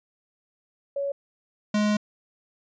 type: tone pair in turn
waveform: sine / square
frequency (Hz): 560 / 209.8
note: C#5 / G#3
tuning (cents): +18 / +18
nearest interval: octave + perfect fourth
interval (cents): 1700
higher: first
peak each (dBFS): -25 / -21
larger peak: second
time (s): 0.96-1.12 / 1.74-1.97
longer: second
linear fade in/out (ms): 5
effects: resampled to 16000 Hz